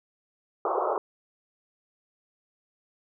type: band-pass noise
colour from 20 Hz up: pink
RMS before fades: -27 dBFS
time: 0.65-0.98 s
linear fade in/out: 2 ms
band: 360 to 1300 Hz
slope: 96 dB/octave
effects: none